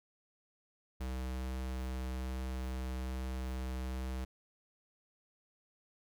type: tone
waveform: square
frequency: 64.2 Hz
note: C2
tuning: 32 cents flat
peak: -37 dBFS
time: 1-4.25 s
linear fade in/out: 10 ms
effects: none